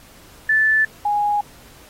sine tone pair in turn, 1752 / 826.8 Hz, A6 / G#5, -8 / -8 cents, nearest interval octave + minor second, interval 1300 cents, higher first, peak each -13 / -16 dBFS, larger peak first, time 0.49-0.85 / 1.05-1.41 s, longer neither, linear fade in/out 5 ms, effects pink hiss -47 dBFS RMS until 1.89 s + AAC 48 kbps

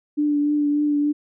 sine tone with vibrato, 293.7 Hz, D4, in tune, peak -17 dBFS, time 0.17-1.13 s, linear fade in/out 20 ms, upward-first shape triangle, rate 3.4 Hz, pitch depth 23 cents each way, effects none

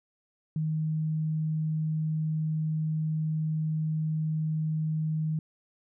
sine tone, 156.5 Hz, D#3, 10 cents sharp, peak -26 dBFS, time 0.56-5.39 s, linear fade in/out 2 ms, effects none

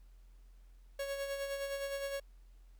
45% pulse tone with tremolo, 554.4 Hz, C#5, in tune, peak -35 dBFS, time 0.99-2.2 s, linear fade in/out 5 ms, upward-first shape sine, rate 9.7 Hz, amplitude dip 45%, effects added 43 Hz sine -55 dBFS peak until 2.79 s + pink hiss -75 dBFS RMS until 2.79 s

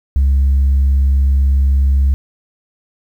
sine tone, 68.2 Hz, C#2, 28 cents flat, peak -7 dBFS, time 0.16-2.14 s, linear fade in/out 0 ms, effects tanh soft clip ceiling -7 dBFS + 8-bit

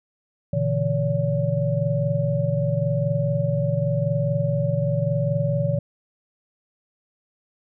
sine tone cluster, 117.8 / 141.8 / 162.7 / 570 Hz, A#2 / C#3 / E3 / C#5, +19 / +40 / -22 / +48 cents, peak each -25 dBFS, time 0.53-5.79 s, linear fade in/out 5 ms, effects none

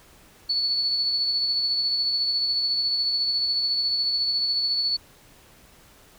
sine tone with tremolo, 4435 Hz, C#8, in tune, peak -20 dBFS, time 0.49-4.97 s, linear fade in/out 10 ms, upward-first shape sine, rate 14 Hz, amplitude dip 30%, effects pink hiss -53 dBFS RMS until 6.18 s

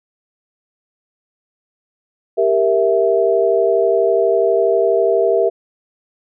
sine chord, E diminished, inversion first, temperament equal with one note detuned, 394 / 466.2 / 659.3 Hz, G4 / Bb4 / E5, +9 / 0 / 0 cents, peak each -16 dBFS, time 2.37-5.5 s, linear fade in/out 20 ms, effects none

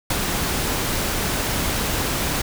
pink noise with ADSR envelope, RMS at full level -19 dBFS, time 0.1-2.42 s, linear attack 6 ms, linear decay 26 ms, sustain -4 dB, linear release 8 ms, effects none

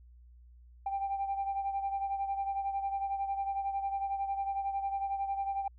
sine beating tone pair, 787 / 798 Hz, G5 / G5, +7 / +31 cents, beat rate 11 Hz, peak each -31 / -38 dBFS, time 0.86-5.68 s, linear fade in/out 5 ms, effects tanh soft clip ceiling -26 dBFS + added 60 Hz sine -53 dBFS peak until 5.78 s

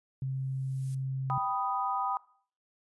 violet noise with exponential growth, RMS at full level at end -46 dBFS, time 0.21-0.95 s, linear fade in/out 5 ms, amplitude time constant 160 ms
sine tone, 133 Hz, C3, 29 cents sharp, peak -30 dBFS, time 0.22-1.38 s, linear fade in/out 2 ms
sine chord, G augmented, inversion none, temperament equal, 784 / 987.8 / 1244.5 Hz, G5 / B5 / D#6, 0 / 0 / 0 cents, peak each -33 dBFS, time 1.3-2.17 s, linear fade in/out 0 ms
effects noise-tail reverb RT60 0.5 s tail -20 dB re dry + resampled to 24000 Hz

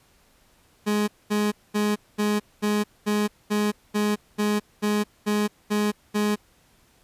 30% pulse tone bursts, 209 Hz, G#3, 11 cents sharp, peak -18 dBFS, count 13, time 0.86-6.36 s, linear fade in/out 20 ms, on 220 ms, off 220 ms, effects pink hiss -60 dBFS RMS until 7.03 s + resampled to 32000 Hz

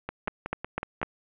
two click trains, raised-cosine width 0.5 ms, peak -17 / -13 dBFS, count 6 / 4, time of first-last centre 0.09-1.016 / 0.28-1.03 s, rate 5.4 / 4 Hz, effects resampled to 8000 Hz + 7-bit

